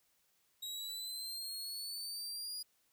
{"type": "exponential sweep", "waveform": "sawtooth", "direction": "up", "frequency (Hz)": [3813, 4900], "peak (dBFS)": -38, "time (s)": [0.62, 2.63], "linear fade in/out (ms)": 10, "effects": ["white hiss -75 dBFS RMS until 2.92 s"]}